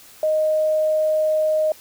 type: tone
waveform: sine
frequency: 621 Hz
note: D#5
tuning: 3 cents flat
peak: -16 dBFS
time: 0.23-1.72 s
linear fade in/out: 2 ms
effects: white hiss -46 dBFS RMS until 1.8 s